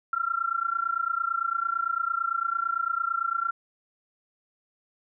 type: tone with amplitude modulation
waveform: sine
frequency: 1365 Hz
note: F6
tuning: 40 cents flat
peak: -21 dBFS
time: 0.13-3.51 s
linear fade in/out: 2 ms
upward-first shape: sine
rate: 28.9 Hz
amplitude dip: 90%
effects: none